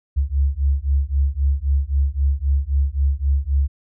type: beating tone pair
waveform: sine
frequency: 67.7 / 71.5 Hz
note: C#2 / D2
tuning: -40 / -46 cents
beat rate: 3.8 Hz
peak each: -19 dBFS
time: 0.16-3.68 s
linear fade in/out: 20 ms
effects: none